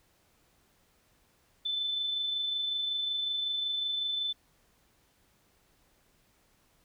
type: tone with amplitude modulation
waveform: sine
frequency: 3520 Hz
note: A7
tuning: in tune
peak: -28 dBFS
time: 1.65-4.33 s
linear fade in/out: 10 ms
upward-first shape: sine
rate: 25.4 Hz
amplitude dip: 30%
effects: pink hiss -68 dBFS RMS until 6.84 s